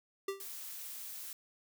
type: tone with exponential decay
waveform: square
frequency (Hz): 392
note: G4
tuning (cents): 0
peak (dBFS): -32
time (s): 0.28-0.48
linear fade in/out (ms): 5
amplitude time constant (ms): 42
type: noise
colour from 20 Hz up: blue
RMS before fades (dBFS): -45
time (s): 0.4-1.33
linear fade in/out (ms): 2
effects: none